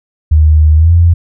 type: tone with pitch glide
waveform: sine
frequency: 77.2 to 85.17 Hz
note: D#2 to F2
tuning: -13 to -43 cents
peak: -3 dBFS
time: 0.31-1.14 s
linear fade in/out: 10 ms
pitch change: +170 cents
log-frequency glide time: 0.76-0.92 s
effects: none